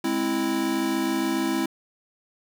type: chord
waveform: square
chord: Ab augmented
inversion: none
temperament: equal with one note detuned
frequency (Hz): 207.7 / 262.7 / 329.6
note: Ab3 / C4 / E4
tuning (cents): 0 / +7 / 0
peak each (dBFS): -32 / -28 / -26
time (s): 0.04-1.66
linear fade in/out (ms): 5
effects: 8-bit